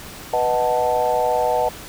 sine chord, B dominant seventh, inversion none, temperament equal, 493.9 / 622.3 / 740 / 880 Hz, B4 / D#5 / F#5 / A5, 0 / 0 / 0 / 0 cents, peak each -22 dBFS, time 0.33-1.69 s, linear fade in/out 5 ms, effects pink hiss -37 dBFS RMS until 1.88 s

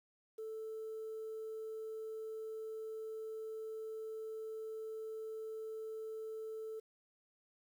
sine tone, 440 Hz, A4, in tune, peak -40 dBFS, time 0.38-6.8 s, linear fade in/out 10 ms, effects tanh soft clip ceiling -39 dBFS + 11-bit

